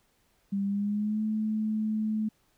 sine tone with pitch glide, 198.3 to 216.2 Hz, G3 to A3, +20 to -30 cents, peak -26 dBFS, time 0.52-2.29 s, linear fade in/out 10 ms, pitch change +150 cents, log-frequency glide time 0.65-1.22 s, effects pink hiss -69 dBFS RMS until 2.57 s

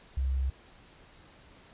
sine tone, 66.2 Hz, C2, 21 cents sharp, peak -26 dBFS, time 0.17-0.5 s, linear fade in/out 5 ms, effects pink hiss -56 dBFS RMS until 1.73 s + resampled to 8000 Hz

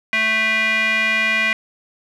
square tone with band-pass filter, 220 Hz, A3, in tune, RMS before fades -18 dBFS, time 0.13-1.53 s, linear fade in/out 0 ms, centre 2200 Hz, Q 8, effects none

